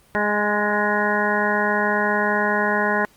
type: harmonic tone with a mistuned harmonic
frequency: 207.7 Hz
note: G#3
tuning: in tune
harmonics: 1 / 2 / 3 / 4 / 5 / 7 / 8 / 9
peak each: -26 / -26 / -26 / -26 / -26 / -26 / -26 / -26 dBFS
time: 0.15-3.05 s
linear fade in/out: 0 ms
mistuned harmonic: 8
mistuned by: +23 cents
effects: pink hiss -55 dBFS RMS until 3.16 s + Opus 32 kbps